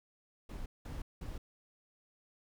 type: noise bursts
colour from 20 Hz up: brown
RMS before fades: -42 dBFS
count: 3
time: 0.49-1.38 s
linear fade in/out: 5 ms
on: 170 ms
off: 190 ms
effects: none